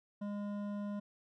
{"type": "tone with hard clipping", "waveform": "sine", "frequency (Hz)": 204.6, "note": "G#3", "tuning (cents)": -26, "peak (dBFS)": -39, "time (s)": [0.21, 1], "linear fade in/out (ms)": 10, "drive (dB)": 11, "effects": []}